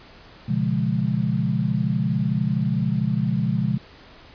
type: chord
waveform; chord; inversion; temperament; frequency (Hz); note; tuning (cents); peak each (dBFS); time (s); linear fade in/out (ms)
sine; B diminished seventh; none; equal with one note detuned; 123.47 / 143.06 / 174.61 / 207.7; B2 / D3 / F3 / Ab3; 0 / -45 / 0 / 0; -25; 0.48-3.78; 10
effects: pink hiss -47 dBFS RMS until 4.34 s + resampled to 11025 Hz